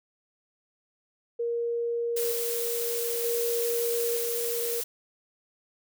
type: tone with tremolo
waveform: sine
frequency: 469.9 Hz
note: A#4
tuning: 14 cents sharp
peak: -26 dBFS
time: 1.39-4.81 s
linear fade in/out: 10 ms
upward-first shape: square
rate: 0.54 Hz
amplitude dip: 35%
type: noise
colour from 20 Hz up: blue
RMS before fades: -32 dBFS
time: 2.16-4.84 s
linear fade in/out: 10 ms
effects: none